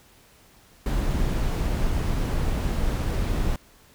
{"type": "noise", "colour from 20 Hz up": "brown", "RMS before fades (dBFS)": -24, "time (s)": [0.86, 3.56], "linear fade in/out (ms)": 2, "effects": ["pink hiss -55 dBFS RMS until 3.94 s"]}